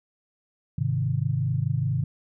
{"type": "chord", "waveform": "sine", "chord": "Ab major", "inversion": "none", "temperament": "equal", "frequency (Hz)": [103.83, 130.81, 155.56], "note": ["Ab2", "C3", "Eb3"], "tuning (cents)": [0, 0, 0], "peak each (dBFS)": [-28, -25, -28], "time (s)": [0.78, 2.04], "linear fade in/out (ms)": 5, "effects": []}